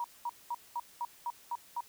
sine tone bursts, 954 Hz, A#5, 40 cents sharp, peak -32 dBFS, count 8, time 0-1.806 s, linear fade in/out 2 ms, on 42 ms, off 210 ms, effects white hiss -58 dBFS RMS until 1.88 s

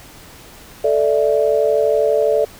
sine chord, A suspended fourth, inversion none, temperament equal, 440 / 587.3 / 659.3 Hz, A4 / D5 / E5, 0 / 0 / 0 cents, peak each -16 / -16 / -20 dBFS, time 0.84-2.45 s, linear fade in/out 5 ms, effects pink hiss -41 dBFS RMS until 2.59 s

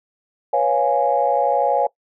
sine chord, C# dominant seventh, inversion third, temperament equal, 493.9 / 554.4 / 698.5 / 830.6 Hz, B4 / C#5 / E#5 / G#5, 0 / 0 / 0 / 0 cents, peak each -23 / -19 / -21 / -19 dBFS, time 0.53-1.87 s, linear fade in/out 5 ms, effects noise-tail reverb RT60 0.1 s tail -21 dB re dry + tanh soft clip ceiling -4 dBFS

